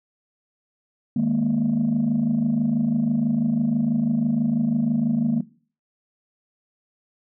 sine chord, D# suspended fourth, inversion none, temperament equal with one note detuned, 155.56 / 207.7 / 233.8 Hz, D#3 / G#3 / A#3, 0 / 0 / +5 cents, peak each -25 / -23 / -19 dBFS, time 1.16-5.41 s, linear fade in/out 5 ms, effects noise-tail reverb RT60 0.4 s tail -17 dB re dry + tanh soft clip ceiling -14 dBFS

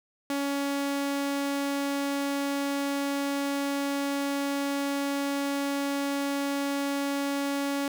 sawtooth tone, 280.5 Hz, C#4, 21 cents sharp, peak -23 dBFS, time 0.3-7.88 s, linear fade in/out 2 ms, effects none

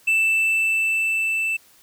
triangle tone with level ramp, 2651 Hz, E7, 9 cents sharp, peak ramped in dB -14 to -19 dBFS, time 0.07-1.57 s, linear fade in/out 10 ms, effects white hiss -54 dBFS RMS until 1.82 s

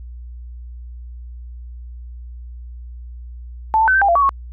sine tone with pitch steps, 878 / 889 / 1522 / 1557 / 800 / 685 / 1134 / 1100 Hz, A5 / A5 / F#6 / G6 / G5 / F5 / C#6 / C#6, -4 / +18 / +48 / -12 / +35 / -34 / +39 / -14 cents, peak -11 dBFS, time 3.74-4.292 s, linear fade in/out 0 ms, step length 69 ms, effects added 60 Hz sine -31 dBFS peak until 4.52 s

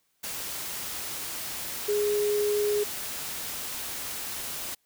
sine tone in noise, 415.3 Hz, G#4, in tune, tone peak -23 dBFS, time 1.88-2.84 s, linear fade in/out 10 ms, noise white, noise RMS -35 dBFS, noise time 0.23-4.75 s, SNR +9 dB, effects white hiss -72 dBFS RMS until 4.85 s

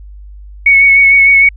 sine tone with vibrato, 2217 Hz, C#7, in tune, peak -3 dBFS, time 0.66-1.49 s, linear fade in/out 5 ms, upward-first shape sine, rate 6.6 Hz, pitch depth 20 cents each way, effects added 50 Hz sine -29 dBFS peak until 1.56 s

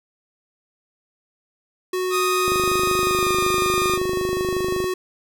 square tone, 368.4 Hz, F#4, 7 cents flat, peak -22 dBFS, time 1.93-4.94 s, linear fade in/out 5 ms
sawtooth tone with pitch glide, 1244.5 to 1218.2 Hz, D#6 to D#6, 0 to -37 cents, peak -17 dBFS, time 2.1-3.99 s, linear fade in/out 50 ms, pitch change -37 cents, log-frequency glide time 2.99-3.32 s
click train, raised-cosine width 2 ms, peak -15 dBFS, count 61, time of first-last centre 2.48-4.842 s, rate 25.4 Hz
effects none

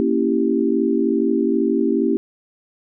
sine chord, A# diminished seventh, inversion none, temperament equal, 233.1 / 277.2 / 329.6 / 392 Hz, A#3 / C#4 / E4 / G4, 0 / 0 / 0 / 0 cents, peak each -21 dBFS, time 0-2.17 s, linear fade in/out 0 ms, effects none

